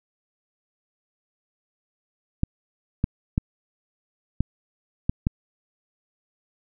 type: clicks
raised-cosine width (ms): 5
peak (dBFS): -8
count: 6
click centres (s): 2.434 / 3.041 / 3.379 / 4.406 / 5.095 / 5.269
effects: none